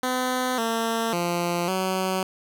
10% pulse tone with pitch steps, 254 / 227.6 / 173.4 / 187.9 Hz, B3 / A#3 / F3 / F#3, +49 / -41 / -12 / +27 cents, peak -15 dBFS, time 0.03-2.23 s, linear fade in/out 2 ms, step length 550 ms, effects none

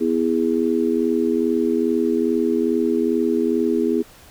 sine chord, E major, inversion second, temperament just, 247.2 / 329.6 / 412 Hz, B3 / E4 / G#4, +2 / 0 / -14 cents, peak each -21 dBFS, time 0-4.03 s, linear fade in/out 20 ms, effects pink hiss -47 dBFS RMS until 4.3 s

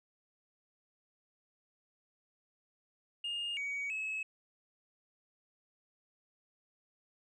sine tone with pitch steps, 2833 / 2255 / 2580 Hz, F7 / C#7 / E7, +24 / +29 / -38 cents, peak -33 dBFS, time 3.24-4.23 s, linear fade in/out 5 ms, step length 330 ms, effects tanh soft clip ceiling -33 dBFS

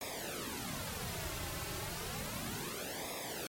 pink noise with flanger, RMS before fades -41 dBFS, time 0.01-3.47 s, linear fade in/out 2 ms, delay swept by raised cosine 0.67 to 4.27 ms, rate 0.32 Hz, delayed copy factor -1, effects MP3 64 kbps

